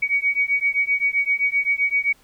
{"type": "beating tone pair", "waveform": "sine", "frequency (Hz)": [2249, 2256.7], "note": ["C#7", "C#7"], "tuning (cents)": [24, 30], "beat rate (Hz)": 7.7, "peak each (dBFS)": [-21, -21], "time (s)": [0.02, 2.13], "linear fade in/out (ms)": 10, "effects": ["pink hiss -56 dBFS RMS until 2.23 s"]}